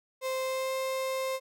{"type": "tone with pitch glide", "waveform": "35% pulse", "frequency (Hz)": [522, 526.2], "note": ["C5", "C5"], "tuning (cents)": [-4, 10], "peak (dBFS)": -28, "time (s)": [0.21, 1.4], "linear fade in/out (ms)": 50, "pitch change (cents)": 14, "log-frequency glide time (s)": [0.44, 0.73], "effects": []}